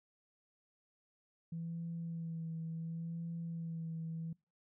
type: tone with vibrato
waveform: sine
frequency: 165.2 Hz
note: E3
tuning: 4 cents sharp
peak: -38 dBFS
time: 1.52-4.33 s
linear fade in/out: 5 ms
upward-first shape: sine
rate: 0.7 Hz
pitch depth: 26 cents each way
effects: noise-tail reverb RT60 0.3 s tail -26 dB re dry + tanh soft clip ceiling -34 dBFS